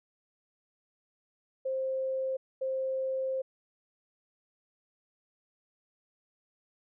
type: tone bursts at uneven times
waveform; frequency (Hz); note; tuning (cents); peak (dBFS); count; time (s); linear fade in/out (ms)
sine; 527; C5; +12; -29; 2; 1.65-2.37 / 2.61-3.42; 10
effects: none